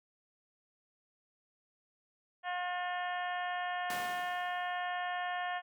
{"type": "harmonic tone", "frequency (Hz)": 357.9, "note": "F4", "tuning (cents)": 42, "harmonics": [2, 3, 4, 5, 6, 7, 8, 9], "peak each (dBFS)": [-36, -43, -46, -40, -51, -53, -50, -52], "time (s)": [2.43, 5.62], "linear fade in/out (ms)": 50}
{"type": "noise with exponential decay", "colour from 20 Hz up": "pink", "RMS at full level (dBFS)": -39, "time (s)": [3.9, 4.87], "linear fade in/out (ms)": 1, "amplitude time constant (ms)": 210}
{"effects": ["high-pass 200 Hz 12 dB/octave"]}